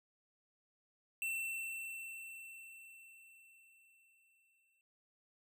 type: tone with exponential decay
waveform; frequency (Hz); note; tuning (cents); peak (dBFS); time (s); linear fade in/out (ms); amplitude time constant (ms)
square; 2689; E7; +34; -36; 1.22-4.81; 1; 780
effects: none